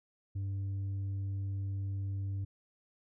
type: tone with tanh clipping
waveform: sine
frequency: 98 Hz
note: G2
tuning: in tune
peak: -34 dBFS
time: 0.35-2.45 s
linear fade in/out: 10 ms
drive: 3 dB
effects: none